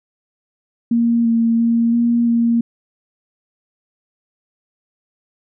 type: tone with pitch steps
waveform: sine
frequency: 233.7 / 229.7 / 232 / 235.9 / 233.3 Hz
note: A#3 / A#3 / A#3 / A#3 / A#3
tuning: +5 / -25 / -8 / +21 / +2 cents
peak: -12 dBFS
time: 0.91-2.61 s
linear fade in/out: 5 ms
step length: 340 ms
effects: none